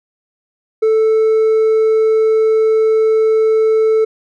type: tone with hard clipping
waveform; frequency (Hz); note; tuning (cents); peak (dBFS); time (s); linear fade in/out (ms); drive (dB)
sine; 440; A4; 0; -10; 0.82-4.05; 10; 2
effects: none